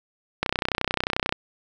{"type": "click train", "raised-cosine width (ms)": 0.3, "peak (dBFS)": -6, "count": 29, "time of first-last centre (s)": [0.43, 1.325], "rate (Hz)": 31.3, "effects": []}